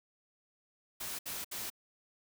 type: noise bursts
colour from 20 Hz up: white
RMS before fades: -40 dBFS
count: 3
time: 1-1.702 s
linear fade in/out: 10 ms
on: 190 ms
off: 66 ms
effects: none